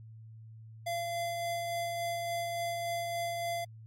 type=tone with tremolo; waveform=square; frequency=685 Hz; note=F5; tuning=34 cents flat; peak=-32 dBFS; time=0.86-3.65 s; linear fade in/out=10 ms; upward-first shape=sine; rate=3.5 Hz; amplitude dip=25%; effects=added 111 Hz sine -47 dBFS peak until 3.86 s + MP3 64 kbps